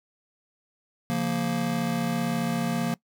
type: chord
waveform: square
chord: Bb minor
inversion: first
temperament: just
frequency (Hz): 139.85 / 174.81 / 233.1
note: Db3 / F3 / Bb3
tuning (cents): +16 / +2 / 0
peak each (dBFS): -34 / -30 / -28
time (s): 1.1-2.94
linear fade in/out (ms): 0
effects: noise-tail reverb RT60 0.1 s tail -22 dB re dry